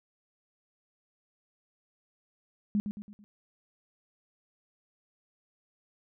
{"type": "tone with echo", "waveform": "sine", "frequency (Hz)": 206.8, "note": "G#3", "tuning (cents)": -7, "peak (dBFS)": -24, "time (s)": [2.75, 2.8], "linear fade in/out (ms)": 0, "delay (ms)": 110, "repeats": 4, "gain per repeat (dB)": -7, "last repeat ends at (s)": 3.24, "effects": []}